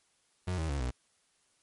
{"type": "tone with pitch steps", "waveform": "35% pulse", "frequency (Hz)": [91, 80.14, 70.58, 62.15], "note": ["F#2", "E2", "C#2", "B1"], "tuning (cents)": [-28, -48, 32, 12], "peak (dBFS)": -29, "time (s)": [0.47, 0.91], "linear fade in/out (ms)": 10, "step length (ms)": 110, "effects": ["white hiss -71 dBFS RMS until 1.62 s", "MP3 48 kbps"]}